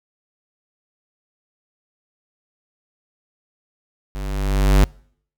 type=tone with level ramp; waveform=square; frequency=49 Hz; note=G1; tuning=in tune; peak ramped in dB=-27 to -9 dBFS; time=4.15-4.84 s; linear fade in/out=0 ms; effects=noise-tail reverb RT60 0.6 s tail -26 dB re dry